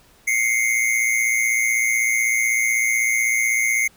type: tone pair together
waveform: square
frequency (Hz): 2096 / 2212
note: C7 / C#7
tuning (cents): +2 / -4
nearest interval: minor second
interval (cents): 94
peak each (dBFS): -20 / -22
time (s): 0.27-3.88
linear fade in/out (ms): 10
effects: pink hiss -54 dBFS RMS until 3.96 s